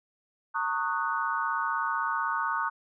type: chord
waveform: sine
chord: D# minor seventh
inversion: second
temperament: equal with one note detuned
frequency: 911.6 / 1108.7 / 1244.5 / 1480 Hz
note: A#5 / C#6 / D#6 / F#6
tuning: -39 / 0 / 0 / 0 cents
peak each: -32 dBFS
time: 0.54-2.7 s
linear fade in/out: 20 ms
effects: none